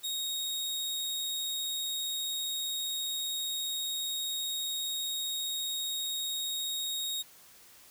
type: tone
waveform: sawtooth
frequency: 3755 Hz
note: A#7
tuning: 12 cents sharp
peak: -29 dBFS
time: 0.03-7.23 s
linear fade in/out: 20 ms
effects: white hiss -56 dBFS RMS until 7.9 s